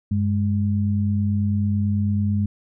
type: tone pair together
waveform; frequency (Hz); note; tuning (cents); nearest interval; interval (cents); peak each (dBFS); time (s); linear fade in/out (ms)
sine; 97.5 / 206.6; G2 / G#3; -9 / -9; octave + minor second; 1300; -20 / -22; 0.11-2.46; 5
effects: none